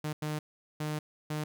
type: tone bursts at uneven times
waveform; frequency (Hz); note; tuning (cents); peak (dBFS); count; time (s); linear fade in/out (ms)
sawtooth; 152.1; D#3; -39; -28; 4; 0.04-0.13 / 0.22-0.39 / 0.8-0.99 / 1.3-1.44; 5
effects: none